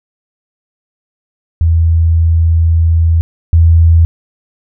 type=tone pair in turn; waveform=sine; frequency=82.41 / 82.74 Hz; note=E2 / E2; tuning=0 / +7 cents; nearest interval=unison; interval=7 cents; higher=second; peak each=-6 / -3 dBFS; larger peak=second; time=1.61-3.21 / 3.53-4.05 s; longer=first; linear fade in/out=0 ms; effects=none